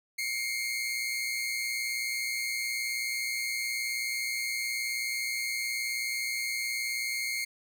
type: tone pair together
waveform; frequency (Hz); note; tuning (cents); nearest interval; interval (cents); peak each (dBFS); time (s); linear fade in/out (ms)
sawtooth; 2129 / 2248; C7 / C#7; +30 / +24; minor second; 94; -28 / -33; 0.18-7.45; 10
effects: none